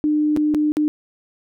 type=tone with dropouts; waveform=sine; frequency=301.4 Hz; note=D4; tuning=45 cents sharp; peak=-15 dBFS; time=0.04-0.88 s; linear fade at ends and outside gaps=0 ms; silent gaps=0.364-0.372 / 0.541-0.547 / 0.72-0.769 s; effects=none